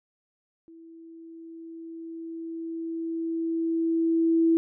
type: tone with level ramp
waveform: sine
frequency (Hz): 329.1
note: E4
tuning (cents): -3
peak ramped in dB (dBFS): -46 to -17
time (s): 0.68-4.57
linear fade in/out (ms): 0
effects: none